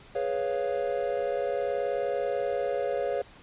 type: chord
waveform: triangle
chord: C# dominant seventh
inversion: second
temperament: equal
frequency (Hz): 415.3 / 493.9 / 554.4 / 698.5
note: G#4 / B4 / C#5 / E#5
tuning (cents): 0 / 0 / 0 / 0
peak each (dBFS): -31 / -30 / -28 / -33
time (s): 0.15-3.22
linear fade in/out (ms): 5
effects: pink hiss -52 dBFS RMS until 3.42 s + resampled to 8000 Hz